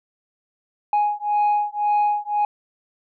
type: beating tone pair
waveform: sine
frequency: 830.6 / 832.5 Hz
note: G#5 / G#5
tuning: 0 / +4 cents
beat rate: 1.9 Hz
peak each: -19 dBFS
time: 0.93-2.45 s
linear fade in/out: 2 ms
effects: tanh soft clip ceiling -14 dBFS